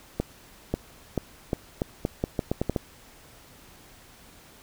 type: accelerating click train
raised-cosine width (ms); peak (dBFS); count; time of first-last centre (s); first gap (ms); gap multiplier
2; -11; 12; 0.2-2.762; 540; 0.81
effects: pink hiss -52 dBFS RMS until 4.62 s